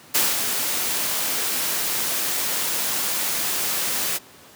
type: noise with ADSR envelope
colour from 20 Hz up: white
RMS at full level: -18 dBFS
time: 0.14-4.19 s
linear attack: 13 ms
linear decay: 210 ms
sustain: -6 dB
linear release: 32 ms
effects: pink hiss -47 dBFS RMS until 4.55 s + high-pass 150 Hz 12 dB/octave